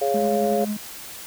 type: chord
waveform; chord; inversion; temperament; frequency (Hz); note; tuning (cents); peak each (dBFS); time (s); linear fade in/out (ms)
sine; Db major; second; just; 415.8 / 554.4 / 693; Ab4 / Db5 / F5; +2 / 0 / -14; -23; 0.01-0.65; 10
type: tone with tremolo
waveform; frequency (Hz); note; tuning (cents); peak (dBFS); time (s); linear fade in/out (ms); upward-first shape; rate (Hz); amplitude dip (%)
triangle; 210.2; G#3; +21; -20; 0.14-0.77; 5; triangle; 11; 50
effects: tanh soft clip ceiling -9 dBFS + white hiss -38 dBFS RMS until 1.26 s